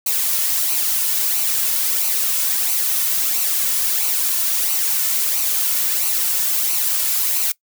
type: noise with flanger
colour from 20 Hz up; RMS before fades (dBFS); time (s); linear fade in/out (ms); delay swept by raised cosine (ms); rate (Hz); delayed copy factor
blue; -19; 0.06-7.52; 5; 0.57 to 2.57; 1.5; -0.55
effects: noise-tail reverb RT60 0.1 s tail -22 dB re dry